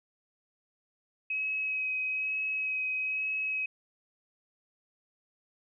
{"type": "tone with vibrato", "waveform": "sine", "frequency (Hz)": 2546, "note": "D#7", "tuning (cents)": 39, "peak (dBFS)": -29, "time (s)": [1.3, 3.66], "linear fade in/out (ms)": 5, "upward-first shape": "sine", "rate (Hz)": 1.1, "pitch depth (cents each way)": 13, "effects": []}